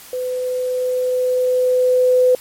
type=tone with level ramp; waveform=sine; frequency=504 Hz; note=B4; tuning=35 cents sharp; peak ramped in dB=-20 to -9 dBFS; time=0.13-2.35 s; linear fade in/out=2 ms; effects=white hiss -40 dBFS RMS until 2.4 s + MP3 64 kbps